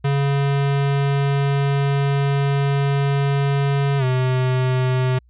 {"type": "tone with pitch glide", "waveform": "square", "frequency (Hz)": [140, 128.38], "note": ["C#3", "C3"], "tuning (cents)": [18, -32], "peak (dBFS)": -17, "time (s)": [0.04, 5.19], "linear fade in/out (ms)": 10, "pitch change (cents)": -150, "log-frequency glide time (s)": [3.98, 4.04], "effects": ["added 60 Hz sine -50 dBFS peak until 5.29 s", "resampled to 8000 Hz"]}